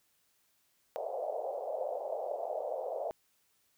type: band-pass noise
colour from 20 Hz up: white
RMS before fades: -37 dBFS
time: 0.96-3.11 s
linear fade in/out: 0 ms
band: 500 to 700 Hz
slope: 48 dB/octave
effects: white hiss -73 dBFS RMS until 3.77 s